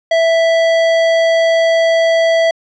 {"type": "tone with hard clipping", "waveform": "sine", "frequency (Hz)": 659.3, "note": "E5", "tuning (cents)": 0, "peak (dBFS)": -11, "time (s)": [0.11, 2.51], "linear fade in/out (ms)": 5, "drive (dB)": 16, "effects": ["low-pass 5000 Hz 12 dB/octave"]}